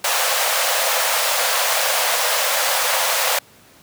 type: high-pass noise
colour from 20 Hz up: pink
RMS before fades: -19 dBFS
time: 0.04-3.39 s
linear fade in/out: 5 ms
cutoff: 500 Hz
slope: 96 dB/octave
effects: pink hiss -49 dBFS RMS until 3.82 s + high-pass 100 Hz 12 dB/octave